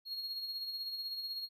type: tone with tremolo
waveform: triangle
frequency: 4289 Hz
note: C8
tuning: 42 cents sharp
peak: -35 dBFS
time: 0.05-1.49 s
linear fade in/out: 50 ms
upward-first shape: sine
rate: 16 Hz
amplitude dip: 45%
effects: none